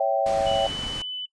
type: chord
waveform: sine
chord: C# diminished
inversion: none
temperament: equal with one note detuned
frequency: 554.4 / 659.3 / 779.5 Hz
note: C#5 / E5 / G5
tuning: 0 / 0 / -10 cents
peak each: -24 dBFS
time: 0-0.67 s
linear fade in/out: 5 ms
type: low-pass noise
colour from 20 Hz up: pink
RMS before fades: -36 dBFS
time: 0.26-1.02 s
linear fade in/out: 2 ms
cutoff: 7900 Hz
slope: 12 dB/octave
type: clicks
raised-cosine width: 5 ms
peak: -26 dBFS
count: 9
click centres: 0.409 / 0.47 / 0.515 / 0.558 / 0.698 / 0.751 / 0.792 / 0.836 / 0.867 s
type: tone with pitch glide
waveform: sine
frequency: 2964 to 3002 Hz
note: F#7 to F#7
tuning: +2 to +24 cents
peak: -29 dBFS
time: 0.46-1.26 s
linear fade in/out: 10 ms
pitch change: +22 cents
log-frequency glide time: 0.6-0.7 s
effects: noise-tail reverb RT60 0.1 s tail -21 dB re dry + resampled to 22050 Hz